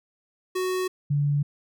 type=tone pair in turn; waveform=square / sine; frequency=370 / 144.4 Hz; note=F#4 / D3; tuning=0 / -29 cents; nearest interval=octave + major third; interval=1629 cents; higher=first; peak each=-25 / -20 dBFS; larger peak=second; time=0.55-0.88 / 1.1-1.43 s; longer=neither; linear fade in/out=10 ms; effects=none